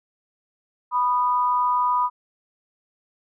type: tone pair together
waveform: sine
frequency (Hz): 987.8 / 1231.7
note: B5 / D#6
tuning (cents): 0 / -18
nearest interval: major third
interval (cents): 382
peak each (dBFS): -19 / -24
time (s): 0.91-2.1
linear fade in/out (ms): 50
effects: none